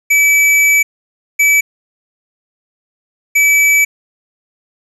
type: tone bursts at uneven times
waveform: square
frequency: 2300 Hz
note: D7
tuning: 37 cents flat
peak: -8 dBFS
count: 3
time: 0.1-0.83 / 1.39-1.61 / 3.35-3.85 s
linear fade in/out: 10 ms
effects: resampled to 32000 Hz + 7-bit